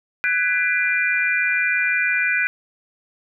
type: chord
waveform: sine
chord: G# half-diminished seventh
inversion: third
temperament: just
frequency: 1495.1 / 1661.2 / 1993.5 / 2392 Hz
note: F#6 / G#6 / B6 / D7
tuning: +18 / 0 / +16 / +31 cents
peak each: -21 / -27 / -25 / -21 dBFS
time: 0.24-2.47 s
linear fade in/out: 0 ms
effects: none